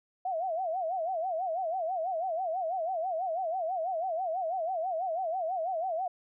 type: tone with vibrato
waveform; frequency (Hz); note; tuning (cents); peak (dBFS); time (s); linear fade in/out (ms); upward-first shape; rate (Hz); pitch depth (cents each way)
sine; 698.5; F5; 0; -29; 0.25-6.08; 5; sine; 6.1; 170
effects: none